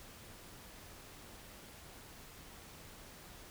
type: silence
effects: pink hiss -54 dBFS RMS until 3.5 s